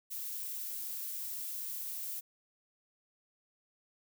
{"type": "noise", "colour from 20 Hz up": "violet", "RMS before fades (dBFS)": -40, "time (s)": [0.1, 2.21], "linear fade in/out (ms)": 20, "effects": []}